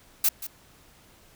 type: noise with echo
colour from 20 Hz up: blue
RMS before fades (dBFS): -21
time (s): 0.24-0.29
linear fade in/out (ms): 5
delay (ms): 180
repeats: 1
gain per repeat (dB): -14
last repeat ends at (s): 0.47
effects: pink hiss -56 dBFS RMS until 1.35 s